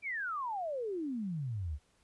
sine exponential sweep, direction down, 2400 to 67.1 Hz, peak -34 dBFS, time 0.02-1.79 s, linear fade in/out 50 ms, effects pink hiss -71 dBFS RMS until 2.03 s + resampled to 24000 Hz

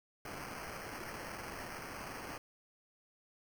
violet noise with sample-and-hold, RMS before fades -45 dBFS, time 0.25-2.38 s, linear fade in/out 2 ms, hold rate 3675 Hz, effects none

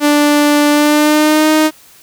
sawtooth tone with pitch glide, 293.7 to 310.4 Hz, D4 to D#4, 0 to -4 cents, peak -4 dBFS, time 0-1.71 s, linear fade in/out 50 ms, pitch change +96 cents, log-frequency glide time 0.7-1.5 s, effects white hiss -43 dBFS RMS until 2.02 s

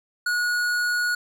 sine tone with tanh clipping, 1453 Hz, F#6, 32 cents flat, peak -23 dBFS, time 0.26-1.15 s, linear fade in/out 5 ms, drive 16 dB, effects none

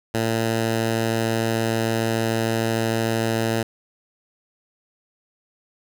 10% pulse tone, 113.3 Hz, A#2, 49 cents flat, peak -12 dBFS, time 0.14-3.63 s, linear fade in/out 5 ms, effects none

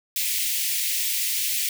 white high-pass noise, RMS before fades -25 dBFS, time 0.16-1.69 s, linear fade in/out 2 ms, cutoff 2000 Hz, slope 48 dB/octave, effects none

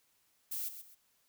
violet noise with echo, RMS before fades -38 dBFS, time 0.51-0.69 s, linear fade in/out 10 ms, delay 130 ms, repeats 2, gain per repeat -10 dB, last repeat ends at 0.95 s, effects white hiss -73 dBFS RMS until 1.28 s

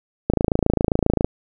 click train, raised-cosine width 2 ms, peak -3 dBFS, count 27, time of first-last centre 0.3-1.245 s, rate 27.5 Hz, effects none

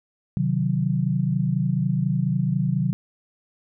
sine chord, C diminished, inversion none, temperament equal with one note detuned, 130.81 / 154.94 / 185 Hz, C3 / Eb3 / Gb3, 0 / -7 / 0 cents, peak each -24 dBFS, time 0.37-2.93 s, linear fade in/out 0 ms, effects none

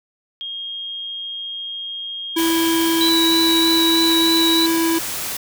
sine tone with pitch glide, 3243 to 3211 Hz, G#7 to G7, -42 to +41 cents, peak -26 dBFS, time 0.41-3.09 s, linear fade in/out 0 ms, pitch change -17 cents, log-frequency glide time 2.29-2.78 s
square tone, 329.6 Hz, E4, in tune, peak -17 dBFS, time 2.36-4.99 s, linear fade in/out 10 ms
white noise, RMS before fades -26 dBFS, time 2.38-5.37 s, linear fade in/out 5 ms
sine tone with vibrato, 3922 Hz, B7, 13 cents flat, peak -16 dBFS, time 3.01-4.66 s, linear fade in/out 0 ms, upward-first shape sine, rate 3.2 Hz, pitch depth 16 cents each way
effects none

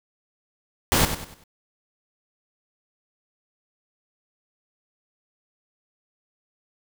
pink noise with echo, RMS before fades -19 dBFS, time 0.92-1.05 s, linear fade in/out 0 ms, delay 97 ms, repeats 4, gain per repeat -9 dB, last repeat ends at 1.438 s, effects none

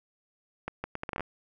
accelerating click train, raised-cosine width 0.5 ms, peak -18 dBFS, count 10, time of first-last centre 0.68-1.206 s, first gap 160 ms, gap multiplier 0.71, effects none

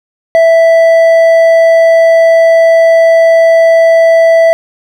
sine tone with hard clipping, 659.3 Hz, E5, in tune, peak -4 dBFS, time 0.35-4.53 s, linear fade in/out 0 ms, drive 5 dB, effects none

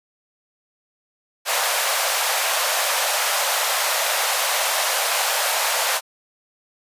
pink high-pass noise, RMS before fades -21 dBFS, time 1.45-6.01 s, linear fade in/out 50 ms, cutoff 550 Hz, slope 48 dB/octave, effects resampled to 32000 Hz

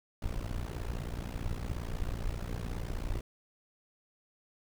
brown noise with amplitude modulation, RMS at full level -32 dBFS, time 0.22-3.21 s, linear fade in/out 5 ms, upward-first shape sine, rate 59 Hz, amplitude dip 90%, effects none

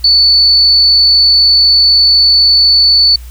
sine tone, 4474 Hz, C#8, 15 cents sharp, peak -4 dBFS, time 0.04-3.16 s, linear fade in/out 5 ms, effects added 60 Hz sine -26 dBFS peak until 3.3 s + white hiss -41 dBFS RMS until 3.3 s

